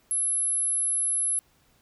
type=tone; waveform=sine; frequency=11000 Hz; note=F9; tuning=27 cents flat; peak=-23 dBFS; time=0.11-1.39 s; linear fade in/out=0 ms; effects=pink hiss -64 dBFS RMS until 1.81 s